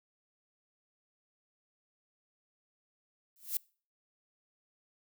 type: noise with exponential growth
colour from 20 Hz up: violet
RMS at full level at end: -29 dBFS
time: 3.36-3.57 s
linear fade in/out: 1 ms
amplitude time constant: 45 ms
effects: noise-tail reverb RT60 0.4 s tail -25 dB re dry